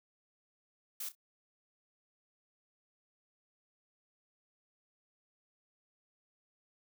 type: noise with echo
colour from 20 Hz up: blue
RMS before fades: -40 dBFS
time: 1-1.09 s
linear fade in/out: 5 ms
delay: 31 ms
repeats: 2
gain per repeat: -14 dB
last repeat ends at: 1.152 s
effects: none